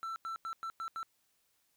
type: tone bursts at uneven times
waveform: triangle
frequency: 1336 Hz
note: E6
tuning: 23 cents sharp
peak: -35 dBFS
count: 6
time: 0.03-0.16 / 0.25-0.36 / 0.45-0.53 / 0.63-0.7 / 0.8-0.88 / 0.96-1.03 s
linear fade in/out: 0 ms
effects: white hiss -75 dBFS RMS until 1.76 s